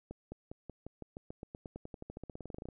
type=accelerating click train; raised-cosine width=2 ms; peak=-30 dBFS; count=28; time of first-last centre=0.11-2.687 s; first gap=210 ms; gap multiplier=0.93; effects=none